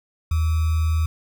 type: tone with sample-and-hold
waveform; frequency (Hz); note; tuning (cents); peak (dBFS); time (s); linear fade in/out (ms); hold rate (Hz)
sine; 80; D#2; +49; -17; 0.31-1.06; 5; 1225
effects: none